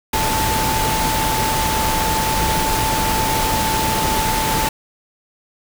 sine tone in noise, 880 Hz, A5, in tune, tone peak -20 dBFS, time 0.13-4.69 s, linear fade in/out 5 ms, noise pink, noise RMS -20 dBFS, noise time 0.13-4.69 s, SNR -3 dB, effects none

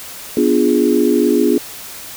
sine chord, B diminished seventh, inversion none, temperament equal, 246.9 / 293.7 / 349.2 / 415.3 Hz, B3 / D4 / F4 / Ab4, 0 / 0 / 0 / 0 cents, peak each -16 dBFS, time 0.37-1.58 s, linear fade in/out 2 ms, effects white hiss -32 dBFS RMS until 2.16 s

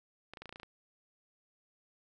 clicks, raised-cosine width 0.3 ms, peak -30 dBFS, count 9, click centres 0.336 / 0.372 / 0.42 / 0.457 / 0.493 / 0.526 / 0.559 / 0.599 / 0.632 s, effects none

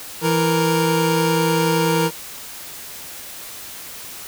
25% pulse tone pair together, 165.49 / 466.2 Hz, E3 / A#4, +7 / 0 cents, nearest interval octave + tritone, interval 1793 cents, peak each -15 dBFS, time 0.21-2.11 s, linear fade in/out 50 ms, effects white hiss -35 dBFS RMS until 4.27 s

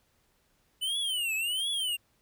square tone with vibrato, 2960 Hz, F#7, in tune, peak -29 dBFS, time 0.81-1.97 s, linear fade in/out 20 ms, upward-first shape triangle, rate 1.4 Hz, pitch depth 260 cents each way, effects pink hiss -70 dBFS RMS until 2.21 s

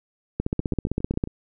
two click trains, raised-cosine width 3 ms, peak -21 / -10 dBFS, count 6 / 14, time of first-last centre 0.6-1.274 / 0.4-1.239 s, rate 7.42 / 15.5 Hz, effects none

